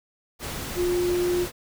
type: tone in noise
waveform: sine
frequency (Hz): 354.5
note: F4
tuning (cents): +26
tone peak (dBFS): -21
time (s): 0.75-1.47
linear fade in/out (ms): 50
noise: pink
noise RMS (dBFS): -33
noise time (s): 0.39-1.52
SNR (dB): +9
effects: none